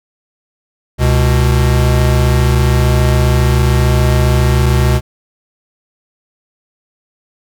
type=tone pair together; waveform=square; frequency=69 / 124.01 Hz; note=C#2 / B2; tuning=-7 / +8 cents; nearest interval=minor seventh; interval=1015 cents; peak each=-12 dBFS; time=0.98-5.01 s; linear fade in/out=50 ms; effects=none